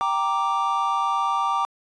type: chord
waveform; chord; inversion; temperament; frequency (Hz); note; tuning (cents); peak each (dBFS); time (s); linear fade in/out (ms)
triangle; G minor; none; equal; 784 / 932.3 / 1174.7; G5 / Bb5 / D6; 0 / 0 / 0; -25 / -24 / -21; 0.01-1.65; 0
effects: resampled to 22050 Hz